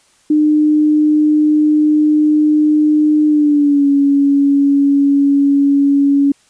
sine tone with pitch glide, 302.9 to 281 Hz, D#4 to C#4, -46 to +24 cents, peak -8 dBFS, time 0.3-6.32 s, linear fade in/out 5 ms, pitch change -130 cents, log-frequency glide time 3.27-3.87 s, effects white hiss -53 dBFS RMS until 6.49 s + resampled to 22050 Hz

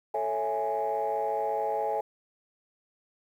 sine chord, A major seventh, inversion none, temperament equal, 440 / 554.4 / 659.3 / 830.6 Hz, A4 / C#5 / E5 / G#5, 0 / 0 / 0 / 0 cents, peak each -32 / -33 / -32 / -29 dBFS, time 0.14-2.01 s, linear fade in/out 5 ms, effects tanh soft clip ceiling -20 dBFS + 10-bit

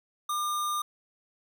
sine tone with sample-and-hold, 1200 Hz, D6, 37 cents sharp, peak -27 dBFS, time 0.29-0.82 s, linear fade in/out 5 ms, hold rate 4900 Hz, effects none

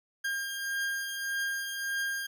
40% pulse beating tone pair, 1608 / 1609.7 Hz, G6 / G6, +44 / +45 cents, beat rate 1.7 Hz, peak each -31 / -38 dBFS, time 0.24-2.27 s, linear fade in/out 10 ms, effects none

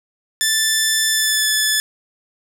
10% pulse tone with pitch glide, 1760 to 1732.8 Hz, A6 to A6, 0 to -27 cents, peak -6 dBFS, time 0.41-1.8 s, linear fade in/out 0 ms, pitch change -27 cents, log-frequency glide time 1.1-1.48 s, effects none

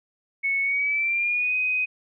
sine tone with pitch glide, 2208 to 2507 Hz, C#7 to D#7, -7 to +12 cents, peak -21 dBFS, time 0.43-1.86 s, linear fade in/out 20 ms, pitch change +219 cents, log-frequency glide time 0.62-1.55 s, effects none

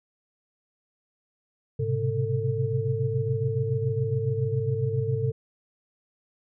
sine tone cluster, 107.1 / 126.8 / 134 / 447.6 Hz, A2 / B2 / C3 / A4, -46 / +46 / +42 / +30 cents, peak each -29 dBFS, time 1.79-5.32 s, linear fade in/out 10 ms, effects none

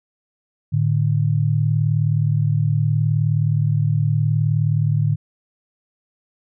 sine tone pair together, 110 / 149.24 Hz, A2 / D3, 0 / +28 cents, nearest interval perfect fourth, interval 528 cents, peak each -18 dBFS, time 0.72-5.16 s, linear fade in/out 20 ms, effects none

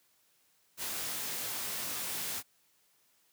white noise with comb filter, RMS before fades -37 dBFS, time 0.77-2.43 s, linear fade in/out 50 ms, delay 19 ms, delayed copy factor +0.5, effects white hiss -70 dBFS RMS until 3.32 s + high-pass 80 Hz 12 dB/octave

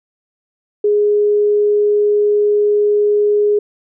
sine tone, 415.3 Hz, G#4, in tune, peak -10 dBFS, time 0.84-3.59 s, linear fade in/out 5 ms, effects none

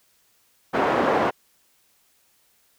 pink band-pass noise, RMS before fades -21 dBFS, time 0.73-1.31 s, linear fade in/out 20 ms, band 340 to 1200 Hz, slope 12 dB/octave, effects white hiss -63 dBFS RMS until 2.78 s

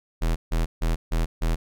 square tone bursts, 41 Hz, E1, 9 cents flat, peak -21 dBFS, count 5, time 0.21-1.56 s, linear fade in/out 20 ms, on 150 ms, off 150 ms, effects none

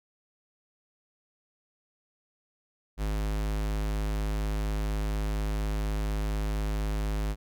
square tone, 52.1 Hz, G#1, 6 cents sharp, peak -28 dBFS, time 2.97-7.36 s, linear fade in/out 50 ms, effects none

